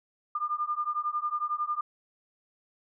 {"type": "beating tone pair", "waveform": "sine", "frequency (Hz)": [1200, 1211], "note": ["D6", "D#6"], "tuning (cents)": [37, -47], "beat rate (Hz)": 11, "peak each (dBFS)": -31, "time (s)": [0.35, 1.81], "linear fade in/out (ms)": 5, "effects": []}